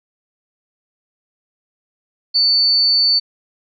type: tone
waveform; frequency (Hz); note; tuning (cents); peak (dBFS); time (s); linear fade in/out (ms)
sine; 4500; C#8; +25; -11; 2.34-3.2; 20
effects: none